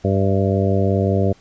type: harmonic tone with a mistuned harmonic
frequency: 98 Hz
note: G2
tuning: in tune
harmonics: 1 / 2 / 3 / 4 / 5 / 6 / 7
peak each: -18 / -21 / -26 / -23 / -24 / -25 / -27 dBFS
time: 0.04-1.33 s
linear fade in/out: 10 ms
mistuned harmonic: 7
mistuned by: -32 cents
effects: pink hiss -52 dBFS RMS until 1.4 s + resampled to 16000 Hz